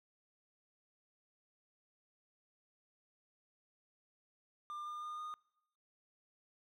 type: tone with pitch steps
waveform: triangle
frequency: 1197 / 1206.7 / 1216.5 / 1226.4 Hz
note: D6 / D6 / D#6 / D#6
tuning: +33 / +47 / -39 / -25 cents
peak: -40 dBFS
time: 4.7-5.34 s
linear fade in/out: 0 ms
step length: 160 ms
effects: noise-tail reverb RT60 0.8 s tail -25 dB re dry